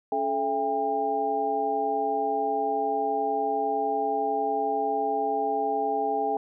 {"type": "tone cluster", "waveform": "sine", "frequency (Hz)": [278.9, 430.6, 669, 800], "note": ["C#4", "A4", "E5", "G5"], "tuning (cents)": [11, -37, 25, 35], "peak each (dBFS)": [-35, -29, -32, -26], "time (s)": [0.12, 6.37], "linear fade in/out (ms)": 2, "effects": []}